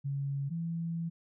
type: tone pair in turn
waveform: sine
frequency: 139.4 / 166.88 Hz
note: C#3 / E3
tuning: +10 / +22 cents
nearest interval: minor third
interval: 312 cents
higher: second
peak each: -31 / -32 dBFS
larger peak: first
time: 0.04-0.5 / 0.5-1.1 s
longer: second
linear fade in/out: 20 ms
effects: none